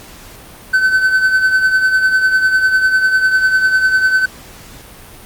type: tone with tremolo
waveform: triangle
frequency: 1524 Hz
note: G6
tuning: 49 cents flat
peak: -5 dBFS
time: 0.73-4.26 s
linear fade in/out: 10 ms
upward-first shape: triangle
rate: 10 Hz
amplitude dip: 65%
effects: pink hiss -37 dBFS RMS until 5.25 s + Opus 48 kbps